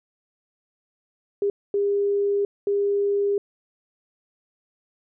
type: tone bursts at uneven times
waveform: sine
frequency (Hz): 403.5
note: G#4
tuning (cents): -50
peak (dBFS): -19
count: 3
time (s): 1.42-1.5 / 1.74-2.45 / 2.67-3.38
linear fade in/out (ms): 2
effects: none